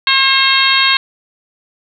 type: harmonic tone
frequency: 537 Hz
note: C5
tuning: 45 cents sharp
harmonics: 2 / 3 / 4 / 5 / 6 / 7 / 8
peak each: -17 / -17 / -17 / -17 / -17 / -17 / -17 dBFS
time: 0.07-0.97 s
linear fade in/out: 2 ms
effects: none